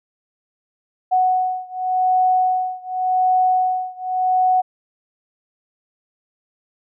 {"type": "beating tone pair", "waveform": "sine", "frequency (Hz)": [740, 740.88], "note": ["F#5", "F#5"], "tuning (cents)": [0, 2], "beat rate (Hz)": 0.88, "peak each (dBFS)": [-18, -19], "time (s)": [1.11, 4.62], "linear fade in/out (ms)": 20, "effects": []}